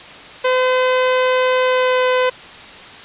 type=tone with pitch glide; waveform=sawtooth; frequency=510 to 506.8 Hz; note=C5 to B4; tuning=-44 to +45 cents; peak=-9 dBFS; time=0.44-2.3 s; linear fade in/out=10 ms; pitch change=-11 cents; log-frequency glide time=1.63-2.05 s; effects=white hiss -36 dBFS RMS until 3.04 s + resampled to 8000 Hz